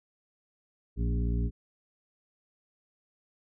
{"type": "harmonic tone with a mistuned harmonic", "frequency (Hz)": 57.9, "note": "A#1", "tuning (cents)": -11, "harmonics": [1, 2, 3, 4, 5, 7], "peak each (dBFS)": [-27, -33, -37, -39, -41, -44], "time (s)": [0.96, 1.51], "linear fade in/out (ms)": 50, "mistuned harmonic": 3, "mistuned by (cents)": 29, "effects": []}